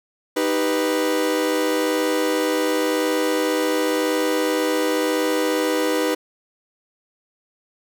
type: chord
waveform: 40% pulse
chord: Eb augmented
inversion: none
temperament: equal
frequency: 311.1 / 392 / 493.9 Hz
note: Eb4 / G4 / B4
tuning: 0 / 0 / 0 cents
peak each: -22 / -25 / -21 dBFS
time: 0.36-6.15 s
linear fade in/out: 10 ms
effects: none